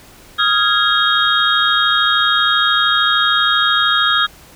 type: tone cluster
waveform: sine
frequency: 1254 / 1387 / 1653 / 3260 / 3745 Hz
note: D#6 / F6 / G#6 / G#7 / A#7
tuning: +13 / -12 / -9 / -33 / +7 cents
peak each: -18 dBFS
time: 0.38-4.27 s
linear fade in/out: 20 ms
effects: pink hiss -43 dBFS RMS until 4.55 s